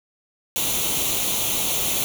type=noise with comb filter; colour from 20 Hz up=white; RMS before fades=-23 dBFS; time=0.56-2.04 s; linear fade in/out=0 ms; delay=0.3 ms; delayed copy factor=+0.7; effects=none